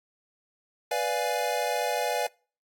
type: chord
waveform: square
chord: B diminished seventh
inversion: none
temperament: equal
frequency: 493.9 / 587.3 / 698.5 / 830.6 Hz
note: B4 / D5 / F5 / Ab5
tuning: 0 / 0 / 0 / 0 cents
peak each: -32 dBFS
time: 0.91-2.27 s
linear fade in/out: 5 ms
effects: noise-tail reverb RT60 0.4 s tail -26 dB re dry + AAC 64 kbps